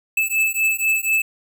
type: beating tone pair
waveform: square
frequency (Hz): 2618 / 2622.1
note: E7 / E7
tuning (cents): -13 / -10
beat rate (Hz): 4.1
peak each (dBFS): -21 / -21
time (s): 0.17-1.22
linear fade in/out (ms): 5
effects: none